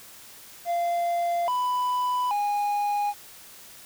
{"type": "tone with pitch steps", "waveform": "triangle", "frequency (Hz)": [691, 994, 822], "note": ["F5", "B5", "G#5"], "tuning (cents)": [-19, 11, -18], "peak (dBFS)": -21, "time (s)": [0.65, 3.14], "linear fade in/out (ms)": 50, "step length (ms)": 830, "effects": ["white hiss -47 dBFS RMS until 3.85 s"]}